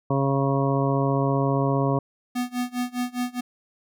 harmonic tone, 137.3 Hz, C#3, 16 cents flat, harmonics 1 / 2 / 3 / 4 / 5 / 7 / 8, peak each -23 / -26 / -28 / -29 / -30 / -31 / -32 dBFS, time 0.1-1.99 s, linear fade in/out 5 ms
square tone with tremolo, 246.7 Hz, B3, 2 cents flat, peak -23 dBFS, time 2.35-3.41 s, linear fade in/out 10 ms, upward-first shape sine, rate 4.9 Hz, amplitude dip 95%
effects none

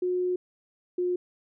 sine tone pair in turn, 362.1 / 358.4 Hz, F#4 / F4, -37 / +45 cents, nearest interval unison, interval 18 cents, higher first, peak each -24 dBFS, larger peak neither, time 0.02-0.36 / 0.98-1.16 s, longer first, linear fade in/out 5 ms, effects none

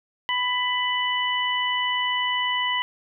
harmonic tone, 994 Hz, B5, 11 cents sharp, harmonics 1 / 2 / 3, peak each -26 / -26 / -26 dBFS, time 0.29-2.82 s, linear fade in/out 0 ms, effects none

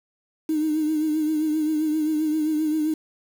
triangle tone with vibrato, 308.9 Hz, D#4, 12 cents flat, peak -16 dBFS, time 0.49-2.94 s, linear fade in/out 5 ms, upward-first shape triangle, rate 7.6 Hz, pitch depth 55 cents each way, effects tanh soft clip ceiling -18 dBFS + 7-bit

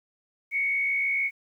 sine tone with frequency modulation, 2217 Hz, C#7, in tune, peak -23 dBFS, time 0.51-1.31 s, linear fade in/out 50 ms, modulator 66.6 Hz, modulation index 0.82, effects 10-bit

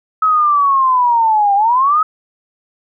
sine linear two-way sweep, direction down then up, 1288 to 786 to 1288 Hz, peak -9 dBFS, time 0.22-2.03 s, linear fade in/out 5 ms, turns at 1.55 s, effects none

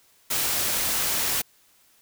white noise, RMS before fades -25 dBFS, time 0.3-1.42 s, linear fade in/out 10 ms, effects white hiss -60 dBFS RMS until 2.01 s

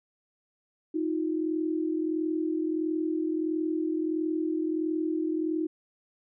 sine tone pair together, 315.2 / 356.7 Hz, D#4 / F4, +23 / +37 cents, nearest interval major second, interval 214 cents, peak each -27 / -32 dBFS, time 0.94-5.67 s, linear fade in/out 10 ms, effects none

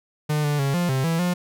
45% pulse tone with pitch steps, 150.5 / 146.9 / 138.2 / 175.4 / 132.2 / 165 / 177.7 Hz, D3 / D3 / C#3 / F3 / C3 / E3 / F3, +43 / +1 / -5 / +8 / +18 / +2 / +30 cents, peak -20 dBFS, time 0.29-1.34 s, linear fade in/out 10 ms, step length 150 ms, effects none

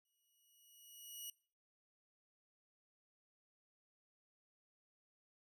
10% pulse tone with exponential growth, 2910 Hz, F#7, 29 cents flat, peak -37 dBFS, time 0.05-1.3 s, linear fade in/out 2 ms, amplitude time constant 270 ms, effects noise-tail reverb RT60 0.5 s tail -24 dB re dry

